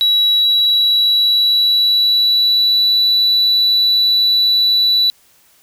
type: tone with pitch glide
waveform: sine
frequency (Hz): 3900 to 3954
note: B7 to B7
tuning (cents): -23 to +1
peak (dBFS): -8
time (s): 0.01-5.1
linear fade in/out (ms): 0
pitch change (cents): +24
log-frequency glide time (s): 0.32-3.03
effects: tanh soft clip ceiling -8 dBFS + white hiss -52 dBFS RMS until 5.62 s